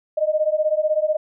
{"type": "beating tone pair", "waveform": "sine", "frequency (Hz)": [608, 624], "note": ["D#5", "D#5"], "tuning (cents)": [-40, 5], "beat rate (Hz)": 16, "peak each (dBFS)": -20, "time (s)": [0.17, 1.17], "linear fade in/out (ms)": 10, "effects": []}